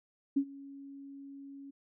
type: tone with ADSR envelope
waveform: sine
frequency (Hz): 277.2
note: C#4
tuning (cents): 0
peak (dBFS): -23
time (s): 0.36-1.71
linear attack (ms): 11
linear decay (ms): 72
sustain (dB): -22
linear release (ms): 12
effects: none